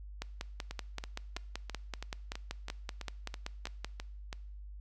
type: two click trains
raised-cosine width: 0.2 ms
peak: -23 / -20 dBFS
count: 12 / 20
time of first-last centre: 0.71-4.328 / 0.22-3.846 s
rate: 3.04 / 5.24 Hz
effects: noise-tail reverb RT60 0.7 s tail -21 dB re dry + added 50 Hz sine -44 dBFS peak until 4.8 s